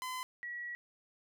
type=tone pair in turn; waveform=sawtooth / sine; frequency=1020 / 1925.5 Hz; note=C6 / B6; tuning=-44 / -44 cents; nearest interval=major seventh; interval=1100 cents; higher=second; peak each=-34 / -39 dBFS; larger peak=first; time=0.02-0.23 / 0.43-0.75 s; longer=second; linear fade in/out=0 ms; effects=none